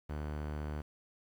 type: tone with low-pass filter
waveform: sawtooth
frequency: 75 Hz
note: D2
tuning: 37 cents sharp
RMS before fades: -39 dBFS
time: 0.09-0.82 s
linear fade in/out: 10 ms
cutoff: 1900 Hz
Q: 0.72
effects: 10-bit